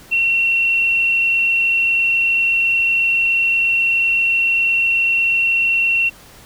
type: tone with frequency modulation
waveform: sine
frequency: 2723 Hz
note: F7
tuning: 44 cents flat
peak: -13 dBFS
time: 0.11-6.1 s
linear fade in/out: 20 ms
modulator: 27.8 Hz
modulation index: 0.69
effects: pink hiss -43 dBFS RMS until 6.45 s